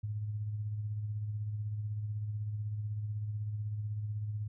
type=tone with tremolo; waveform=sine; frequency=105.6 Hz; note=G#2; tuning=29 cents sharp; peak=-32 dBFS; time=0.03-4.48 s; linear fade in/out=10 ms; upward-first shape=sine; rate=16 Hz; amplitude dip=40%; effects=none